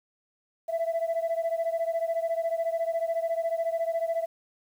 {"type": "beating tone pair", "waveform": "sine", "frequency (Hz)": [659.3, 673.3], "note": ["E5", "E5"], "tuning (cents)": [0, 36], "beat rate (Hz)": 14, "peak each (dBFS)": [-26, -28], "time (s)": [0.68, 4.26], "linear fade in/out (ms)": 20, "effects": ["tanh soft clip ceiling -22 dBFS", "9-bit"]}